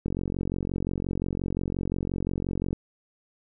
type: click train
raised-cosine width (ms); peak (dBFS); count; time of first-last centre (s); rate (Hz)
3; -16; 123; 0.06-2.73; 45.7
effects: none